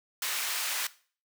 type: high-pass noise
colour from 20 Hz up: pink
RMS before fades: -32 dBFS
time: 0.22-0.87 s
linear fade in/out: 2 ms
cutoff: 1500 Hz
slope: 12 dB/octave
effects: noise-tail reverb RT60 0.4 s tail -17 dB re dry